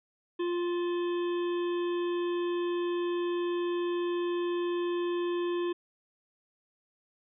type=harmonic tone with a mistuned harmonic; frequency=349.2 Hz; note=F4; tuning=in tune; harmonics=1 / 3 / 5 / 7 / 9 / 10; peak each=-28 / -40 / -47 / -49 / -49 / -52 dBFS; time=0.39-5.73 s; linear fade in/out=10 ms; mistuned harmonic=7; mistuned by=+78 cents; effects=none